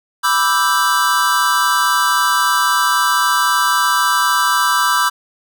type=chord; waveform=square; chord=E minor seventh; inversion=second; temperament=equal; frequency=987.8 / 1174.7 / 1318.5 / 1568 Hz; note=B5 / D6 / E6 / G6; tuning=0 / 0 / 0 / 0 cents; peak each=-19 dBFS; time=0.23-5.1 s; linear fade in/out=20 ms; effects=none

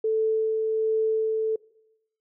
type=tone with tremolo; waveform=sine; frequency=440 Hz; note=A4; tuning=in tune; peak=-20 dBFS; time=0.04-1.56 s; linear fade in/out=5 ms; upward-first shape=sine; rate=1.3 Hz; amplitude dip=25%; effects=noise-tail reverb RT60 0.9 s tail -23 dB re dry

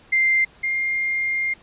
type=tone pair in turn; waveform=sine; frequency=2093 / 2115 Hz; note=C7 / C7; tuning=0 / +18 cents; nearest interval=unison; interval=18 cents; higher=second; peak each=-15 / -20 dBFS; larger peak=first; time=0.12-0.45 / 0.63-1.54 s; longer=second; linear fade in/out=10 ms; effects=pink hiss -51 dBFS RMS until 1.62 s + resampled to 8000 Hz

